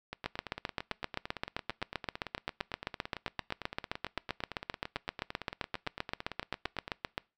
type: two click trains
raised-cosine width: 0.3 ms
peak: -16 / -22 dBFS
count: 54 / 61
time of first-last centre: 0.26-7.179 / 0.13-6.879 s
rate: 7.66 / 8.89 Hz
effects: noise-tail reverb RT60 0.3 s tail -24 dB re dry